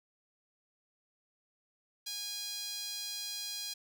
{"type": "tone with high-pass filter", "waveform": "sawtooth", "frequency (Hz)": 820, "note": "G#5", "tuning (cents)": -22, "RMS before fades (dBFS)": -40, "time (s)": [2.06, 3.74], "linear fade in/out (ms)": 10, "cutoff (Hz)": 4300, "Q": 2.2, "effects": []}